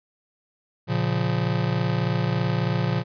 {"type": "chord", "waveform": "square", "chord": "Bb minor", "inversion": "none", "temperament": "just", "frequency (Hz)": [116.54, 139.85, 174.81], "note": ["Bb2", "Db3", "F3"], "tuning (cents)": [0, 16, 2], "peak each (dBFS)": [-26, -27, -27], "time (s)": [0.87, 3.04], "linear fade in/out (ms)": 50, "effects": ["resampled to 11025 Hz"]}